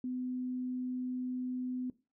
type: tone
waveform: sine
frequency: 252.5 Hz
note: B3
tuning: 39 cents sharp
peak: -34 dBFS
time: 0.04-1.9 s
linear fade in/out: 2 ms
effects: noise-tail reverb RT60 0.3 s tail -18 dB re dry